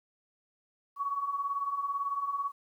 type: beating tone pair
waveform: sine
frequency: 1108.7 / 1126.7 Hz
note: C#6 / C#6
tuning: 0 / +28 cents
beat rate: 18 Hz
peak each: -37 / -31 dBFS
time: 0.96-2.52 s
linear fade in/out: 50 ms
effects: 11-bit